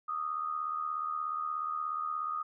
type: tone with amplitude modulation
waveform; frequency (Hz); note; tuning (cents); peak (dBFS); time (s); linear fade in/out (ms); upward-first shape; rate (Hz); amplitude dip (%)
sine; 1239; D#6; -8; -29; 0.08-2.43; 10; sine; 76.8; 65
effects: none